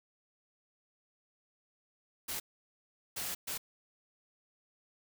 white noise bursts at uneven times, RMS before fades -38 dBFS, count 3, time 2.28-2.4 / 3.16-3.35 / 3.47-3.58 s, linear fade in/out 10 ms, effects none

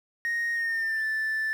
triangle tone with pitch glide, 1864.7 to 1760 Hz, A#6 to A6, 0 to 0 cents, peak -23 dBFS, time 0.25-1.53 s, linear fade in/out 0 ms, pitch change -100 cents, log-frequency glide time 0.54-1.05 s, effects tanh soft clip ceiling -20 dBFS + 9-bit

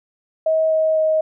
sine tone with pitch steps, 637 / 633 / 629 Hz, D#5 / D#5 / D#5, +41 / +30 / +19 cents, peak -14 dBFS, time 0.46-1.21 s, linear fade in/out 5 ms, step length 250 ms, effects none

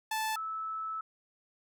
sawtooth / sine tone pair in turn, 875 / 1307.2 Hz, A5 / E6, -10 / -15 cents, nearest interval perfect fifth, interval 695 cents, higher second, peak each -27 / -34 dBFS, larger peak first, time 0.11-0.36 / 0.36-1.01 s, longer second, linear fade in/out 5 ms, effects none

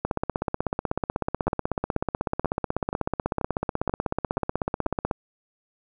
two click trains, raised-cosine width 1 ms, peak -10 / -12 dBFS, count 83 / 8, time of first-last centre 0.05-5.112 / 1.48-4.862 s, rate 16.2 / 2.07 Hz, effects none

